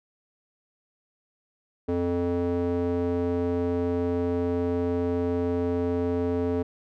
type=tone with band-pass filter; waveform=square; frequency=87.31 Hz; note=F2; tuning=in tune; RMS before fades=-26 dBFS; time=1.88-6.63 s; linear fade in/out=10 ms; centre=380 Hz; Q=2.4; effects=none